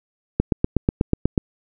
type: click train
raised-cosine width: 3 ms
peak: -3 dBFS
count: 9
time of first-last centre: 0.4-1.378 s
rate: 8.18 Hz
effects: none